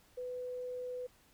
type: tone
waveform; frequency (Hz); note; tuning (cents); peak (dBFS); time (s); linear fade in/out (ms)
sine; 498.8; B4; +17; -38; 0.17-1.07; 10
effects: pink hiss -66 dBFS RMS until 1.33 s